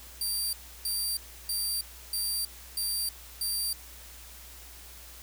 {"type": "tone bursts", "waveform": "15% pulse", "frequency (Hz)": 4699, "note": "D8", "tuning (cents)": 0, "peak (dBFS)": -22, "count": 6, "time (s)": [0.21, 3.73], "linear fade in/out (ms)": 2, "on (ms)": 320, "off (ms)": 320, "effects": ["added 60 Hz sine -50 dBFS peak until 5.22 s", "white hiss -49 dBFS RMS until 5.22 s"]}